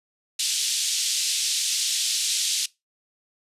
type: band-pass noise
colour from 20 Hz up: pink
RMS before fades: -25 dBFS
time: 0.39-2.66 s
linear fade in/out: 5 ms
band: 3300 to 9300 Hz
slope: 24 dB/octave
effects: noise-tail reverb RT60 0.2 s tail -21 dB re dry + resampled to 32000 Hz